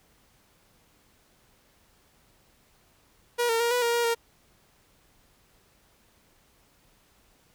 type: tone with pitch steps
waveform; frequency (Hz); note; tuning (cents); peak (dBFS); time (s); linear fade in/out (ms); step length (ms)
sawtooth; 479.7 / 456.8 / 471 / 490.8 / 470 / 473.4 / 464.6; A#4 / A#4 / A#4 / B4 / A#4 / A#4 / A#4; +50 / -35 / +18 / -11 / +14 / +27 / -6; -19; 3.38-4.15; 20; 110
effects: pink hiss -63 dBFS RMS until 7.54 s